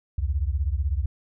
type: beating tone pair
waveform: sine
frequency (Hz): 65.41 / 81.41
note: C2 / E2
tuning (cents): 0 / -21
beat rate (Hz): 16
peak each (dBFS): -24 / -26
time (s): 0.18-1.06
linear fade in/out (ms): 5
effects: none